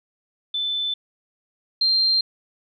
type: tone pair in turn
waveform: sine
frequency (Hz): 3520 / 4172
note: A7 / C8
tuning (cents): 0 / -6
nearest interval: minor third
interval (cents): 294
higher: second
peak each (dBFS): -22 / -16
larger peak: second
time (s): 0.54-0.94 / 1.81-2.21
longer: neither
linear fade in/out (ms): 5
effects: none

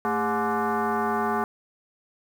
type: tone with frequency modulation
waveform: sine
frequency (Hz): 222.6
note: A3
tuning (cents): +20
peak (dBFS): -22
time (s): 0.05-1.44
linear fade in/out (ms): 0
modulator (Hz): 316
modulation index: 3.7
effects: 8-bit

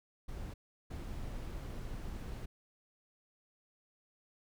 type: noise bursts at uneven times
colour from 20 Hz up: brown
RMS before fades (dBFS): -42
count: 2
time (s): 0.28-0.54 / 0.9-2.46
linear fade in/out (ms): 10
effects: none

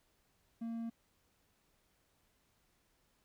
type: tone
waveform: triangle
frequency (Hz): 229.6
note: A#3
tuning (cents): -26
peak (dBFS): -36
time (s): 0.61-0.9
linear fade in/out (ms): 10
effects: pink hiss -75 dBFS RMS until 3.24 s

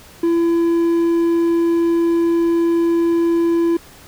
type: tone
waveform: triangle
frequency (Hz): 336.8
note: E4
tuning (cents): +37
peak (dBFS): -11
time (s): 0.23-3.77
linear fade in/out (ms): 5
effects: pink hiss -43 dBFS RMS until 4.07 s

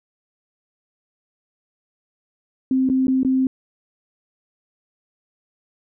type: tone with dropouts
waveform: sine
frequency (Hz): 261.6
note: C4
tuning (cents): 0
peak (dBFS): -15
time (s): 2.71-3.47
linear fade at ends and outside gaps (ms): 2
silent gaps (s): 2.89-2.898 / 3.07-3.081 / 3.232-3.248
effects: none

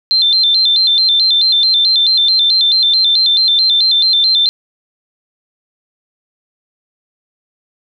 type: tone with vibrato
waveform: sine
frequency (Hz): 3838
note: A#7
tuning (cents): +50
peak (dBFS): -8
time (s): 0.11-4.49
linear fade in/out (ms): 0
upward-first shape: square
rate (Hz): 4.6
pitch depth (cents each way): 130
effects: none

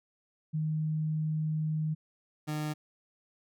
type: tone pair in turn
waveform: sine / 30% pulse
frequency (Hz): 155.56 / 151.92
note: D#3 / D#3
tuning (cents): 0 / -41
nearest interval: unison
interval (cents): 41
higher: first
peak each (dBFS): -28 / -29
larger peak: first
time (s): 0.53-1.95 / 2.47-2.74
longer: first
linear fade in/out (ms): 20
effects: none

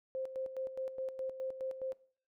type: tone with tremolo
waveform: sine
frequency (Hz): 525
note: C5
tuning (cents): +6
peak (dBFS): -35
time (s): 0.15-1.93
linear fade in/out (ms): 0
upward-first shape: square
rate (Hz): 4.8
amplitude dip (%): 65
effects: noise-tail reverb RT60 0.5 s tail -21 dB re dry

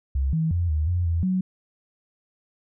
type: tone with pitch steps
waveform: sine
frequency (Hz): 67.5 / 160.6 / 86.9 / 76.8 / 88.5 / 83.9 / 185.9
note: C#2 / E3 / F2 / D#2 / F2 / E2 / F#3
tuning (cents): -45 / -45 / -8 / -22 / +23 / +31 / +8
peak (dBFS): -20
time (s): 0.15-1.41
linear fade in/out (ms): 5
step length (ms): 180
effects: none

